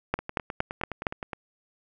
two click trains, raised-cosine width 0.5 ms, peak -18 / -9 dBFS, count 12 / 5, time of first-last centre 0.19-1.332 / 0.14-1.068 s, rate 9.63 / 4.31 Hz, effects none

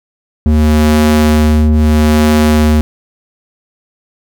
square ring-modulated tone, 76.3 Hz, D#2, 33 cents flat, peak -4 dBFS, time 0.46-2.81 s, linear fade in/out 0 ms, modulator 153 Hz, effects none

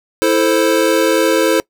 square chord, A minor, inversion second, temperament equal, 329.6 / 440 / 523.3 Hz, E4 / A4 / C5, 0 / 0 / 0 cents, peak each -16 dBFS, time 0.22-1.6 s, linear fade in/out 0 ms, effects noise-tail reverb RT60 0.1 s tail -23 dB re dry

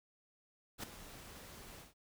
pink noise with ADSR envelope, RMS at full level -40 dBFS, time 0.78-1.94 s, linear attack 54 ms, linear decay 4 ms, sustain -13 dB, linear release 150 ms, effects none

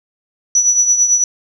sine tone with tremolo, 5910 Hz, F#8, 3 cents flat, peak -6 dBFS, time 0.55-1.24 s, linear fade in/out 2 ms, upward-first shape triangle, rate 9 Hz, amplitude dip 70%, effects tanh soft clip ceiling -2 dBFS + 8-bit

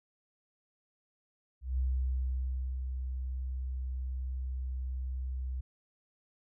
sine tone with ADSR envelope, 64.2 Hz, C2, 32 cents flat, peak -27 dBFS, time 1.61-5.61 s, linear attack 170 ms, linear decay 1000 ms, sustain -6 dB, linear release 8 ms, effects none

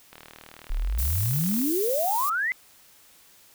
click train, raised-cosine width 0.3 ms, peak -27 dBFS, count 59, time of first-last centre 0.13-1.617 s, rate 39 Hz
sine exponential sweep, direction up, 30.87 to 2093 Hz, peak -23 dBFS, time 0.7-2.52 s, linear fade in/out 0 ms
violet noise, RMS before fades -30 dBFS, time 0.98-2.3 s, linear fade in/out 10 ms
effects white hiss -55 dBFS RMS until 3.54 s

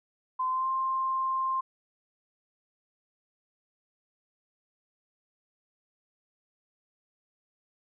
sine tone with pitch glide, 1030 to 1053.5 Hz, C6 to C6, -28 to +12 cents, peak -26 dBFS, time 0.39-1.61 s, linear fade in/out 10 ms, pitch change +40 cents, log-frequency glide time 0.49-0.69 s, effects none

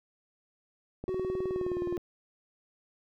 click train, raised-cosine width 2 ms, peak -25 dBFS, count 19, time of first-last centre 1.04-1.978 s, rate 19.2 Hz
triangle tone with pitch glide, 372.9 to 352.2 Hz, F#4 to F4, +14 to +15 cents, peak -28 dBFS, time 1.08-1.97 s, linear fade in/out 0 ms, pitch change -99 cents, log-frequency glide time 1.51-1.84 s
effects none

